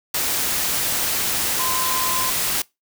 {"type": "tone in noise", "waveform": "sine", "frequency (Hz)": 1030, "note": "C6", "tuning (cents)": -28, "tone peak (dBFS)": -25, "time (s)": [1.59, 2.3], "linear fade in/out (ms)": 5, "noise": "white", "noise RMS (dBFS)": -22, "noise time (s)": [0.14, 2.62], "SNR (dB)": -6, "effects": ["noise-tail reverb RT60 0.2 s tail -23 dB re dry"]}